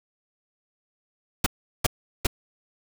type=noise bursts; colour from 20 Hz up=pink; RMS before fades=-20 dBFS; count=3; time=1.44-2.269 s; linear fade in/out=5 ms; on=23 ms; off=380 ms; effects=none